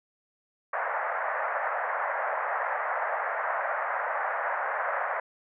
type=band-pass noise; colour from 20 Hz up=pink; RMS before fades=-30 dBFS; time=0.73-5.2 s; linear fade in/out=5 ms; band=570 to 1900 Hz; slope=48 dB/octave; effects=none